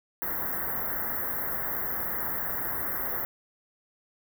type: band-stop noise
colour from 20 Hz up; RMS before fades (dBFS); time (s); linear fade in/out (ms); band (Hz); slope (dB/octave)
white; -31; 0.22-3.25; 0; 2000 to 12000; 96
effects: none